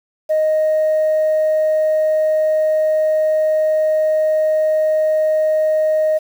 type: tone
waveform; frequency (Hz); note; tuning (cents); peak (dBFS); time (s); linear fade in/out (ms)
sine; 622.3; D#5; 0; -11; 0.29-6.19; 20
effects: tanh soft clip ceiling -10 dBFS + 7-bit